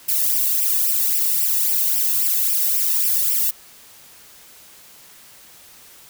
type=noise with flanger; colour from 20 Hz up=violet; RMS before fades=-19 dBFS; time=0.08-3.51 s; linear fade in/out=10 ms; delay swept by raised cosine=0.37 to 1.13 ms; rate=3.7 Hz; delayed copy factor=+0.85; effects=white hiss -46 dBFS RMS until 6.09 s